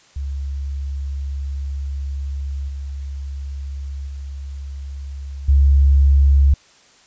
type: tone with level steps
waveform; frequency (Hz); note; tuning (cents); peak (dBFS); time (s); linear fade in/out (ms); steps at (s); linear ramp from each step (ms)
sine; 69.3; C#2; 0; -22 / -25 / -27 / -9; 0.16-6.54; 5; 2.68 / 4.07 / 5.48; 10
effects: white hiss -51 dBFS RMS until 7.06 s + resampled to 16000 Hz